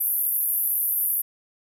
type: band-pass noise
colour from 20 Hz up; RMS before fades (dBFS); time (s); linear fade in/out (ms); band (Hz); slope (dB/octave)
pink; -24; 0-1.22; 10; 11000 to 14000; 96
effects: none